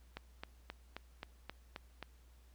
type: click train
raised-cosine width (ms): 0.3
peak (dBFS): -27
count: 8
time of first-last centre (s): 0.17-2.027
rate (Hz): 3.77
effects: added 60 Hz sine -59 dBFS peak until 2.54 s + pink hiss -71 dBFS RMS until 2.54 s